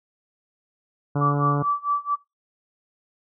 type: harmonic tone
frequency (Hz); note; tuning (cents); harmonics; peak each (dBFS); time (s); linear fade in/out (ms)
143.9; D3; -35; 1 / 2 / 3 / 4 / 5 / 6 / 7 / 8 / 9 / 10; -21 / -27 / -31 / -33 / -35 / -37 / -38 / -39 / -40 / -41; 1.15-1.63; 10
type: tone with tremolo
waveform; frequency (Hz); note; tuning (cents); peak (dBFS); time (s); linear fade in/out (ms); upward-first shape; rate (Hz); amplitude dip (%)
sine; 1158; D6; -25; -18; 1.2-2.16; 20; sine; 4.5; 95
effects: noise-tail reverb RT60 0.2 s tail -20 dB re dry